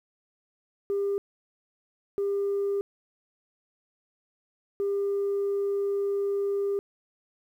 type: tone bursts at uneven times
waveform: sine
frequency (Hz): 400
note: G4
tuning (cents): +35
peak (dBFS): -23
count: 3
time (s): 0.9-1.18 / 2.18-2.81 / 4.8-6.79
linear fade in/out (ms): 0
effects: tanh soft clip ceiling -22 dBFS + 10-bit